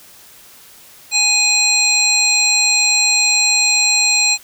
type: harmonic tone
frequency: 830.6 Hz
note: G#5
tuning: in tune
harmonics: 1 / 3 / 5 / 7 / 9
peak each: -28 / -16 / -16 / -26 / -16 dBFS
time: 1.11-4.38 s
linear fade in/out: 50 ms
effects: white hiss -43 dBFS RMS until 4.43 s